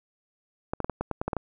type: clicks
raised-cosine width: 1 ms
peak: -14 dBFS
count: 10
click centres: 0.735 / 0.803 / 0.845 / 0.897 / 1.01 / 1.113 / 1.215 / 1.28 / 1.332 / 1.367 s
effects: none